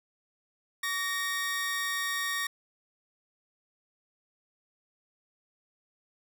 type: tone pair together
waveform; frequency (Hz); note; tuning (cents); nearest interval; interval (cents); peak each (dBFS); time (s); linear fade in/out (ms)
sawtooth; 1142 / 1858.3; D6 / A#6; -49 / -6; minor sixth; 843; -32 / -27; 0.83-2.47; 5
effects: none